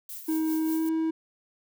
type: noise with tremolo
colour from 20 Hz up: violet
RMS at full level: -38 dBFS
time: 0.09-0.89 s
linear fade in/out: 2 ms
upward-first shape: sine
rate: 5.1 Hz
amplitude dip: 55%
type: tone with pitch glide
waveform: triangle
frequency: 317.4 to 321.5 Hz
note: D#4 to E4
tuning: +35 to -43 cents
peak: -22 dBFS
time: 0.28-1.11 s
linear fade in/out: 10 ms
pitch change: +22 cents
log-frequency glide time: 0.63-0.82 s
effects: none